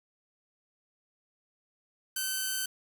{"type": "tone", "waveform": "5% pulse", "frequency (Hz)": 1533, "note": "G6", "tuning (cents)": -39, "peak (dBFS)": -19, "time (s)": [2.16, 2.66], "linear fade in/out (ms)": 5, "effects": ["8-bit"]}